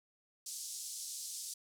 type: band-pass noise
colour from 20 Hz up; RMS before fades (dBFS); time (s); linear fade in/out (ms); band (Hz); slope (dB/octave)
white; -44; 0.46-1.54; 5; 4600 to 9900; 24
effects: none